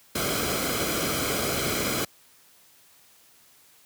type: noise with comb filter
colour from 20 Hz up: pink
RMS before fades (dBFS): -27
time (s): 0.15-2.05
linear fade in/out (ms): 5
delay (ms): 1.1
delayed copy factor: -0.65
effects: white hiss -57 dBFS RMS until 3.85 s + high-pass 60 Hz 12 dB/octave